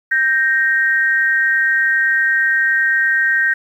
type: tone pair together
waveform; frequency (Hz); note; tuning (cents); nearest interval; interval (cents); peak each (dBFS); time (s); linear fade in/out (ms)
sine; 1568 / 1864.7; G6 / A#6; 0 / 0; minor third; 300; -15; 0.11-3.54; 10
effects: 8-bit